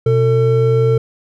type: tone pair together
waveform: triangle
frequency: 123.47 / 450 Hz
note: B2 / A4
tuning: 0 / +39 cents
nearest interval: octave + minor seventh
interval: 2239 cents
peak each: -11 dBFS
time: 0.06-0.98 s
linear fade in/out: 5 ms
effects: none